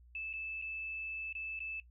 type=tone with dropouts; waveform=sine; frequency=2626 Hz; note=E7; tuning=7 cents flat; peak=-38 dBFS; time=0.15-1.8 s; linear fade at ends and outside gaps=2 ms; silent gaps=0.33-0.336 / 0.616-0.622 / 1.327-1.351 / 1.592-1.603 s; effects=noise-tail reverb RT60 0.1 s tail -17 dB re dry + added 60 Hz sine -57 dBFS peak until 1.9 s